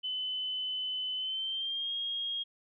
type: tone with pitch glide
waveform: sine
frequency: 3024 to 3260 Hz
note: F#7 to G#7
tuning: +37 to -33 cents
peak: -32 dBFS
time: 0.03-2.44 s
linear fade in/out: 20 ms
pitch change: +130 cents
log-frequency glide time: 1.16-1.93 s
effects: none